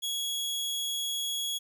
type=tone; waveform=sawtooth; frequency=3338 Hz; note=G#7; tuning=8 cents sharp; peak=-27 dBFS; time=0.02-1.59 s; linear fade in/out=20 ms; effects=11-bit